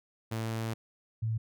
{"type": "tone pair in turn", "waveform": ["sawtooth", "sine"], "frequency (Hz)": [112.4, 111.49], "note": ["A2", "A2"], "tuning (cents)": [37, 23], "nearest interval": "unison", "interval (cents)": 14, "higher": "first", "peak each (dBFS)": -28, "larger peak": "neither", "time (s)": [[0.31, 0.74], [1.22, 1.38]], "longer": "first", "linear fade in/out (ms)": 10, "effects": []}